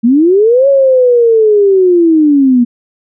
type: linear two-way sweep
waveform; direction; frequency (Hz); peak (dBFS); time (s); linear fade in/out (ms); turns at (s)
sine; up then down; 220 to 559 to 235.4; -4; 0.03-2.65; 20; 0.68
effects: none